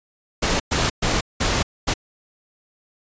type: noise bursts at uneven times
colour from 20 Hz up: pink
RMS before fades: -20 dBFS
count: 5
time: 0.42-0.6 / 0.71-0.9 / 1.02-1.21 / 1.4-1.63 / 1.87-1.94 s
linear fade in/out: 10 ms
effects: resampled to 16000 Hz